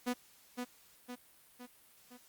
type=tone with echo; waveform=sawtooth; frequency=246.9 Hz; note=B3; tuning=in tune; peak=-28 dBFS; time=0.06-0.14 s; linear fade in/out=20 ms; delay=510 ms; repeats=4; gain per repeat=-5 dB; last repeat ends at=2.18 s; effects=white hiss -63 dBFS RMS until 2.28 s + Opus 48 kbps